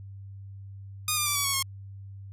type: tone with pitch steps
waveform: 5% pulse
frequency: 1229 / 1198.2 / 1168.1 / 1138.8 / 1110.2 / 1082.3 Hz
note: D#6 / D6 / D6 / C#6 / C#6 / C#6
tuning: -22 / +34 / -10 / +46 / +2 / -42 cents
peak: -13 dBFS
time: 1.08-1.626 s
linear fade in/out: 2 ms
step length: 91 ms
effects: added 98 Hz sine -40 dBFS peak until 2.32 s + resampled to 32000 Hz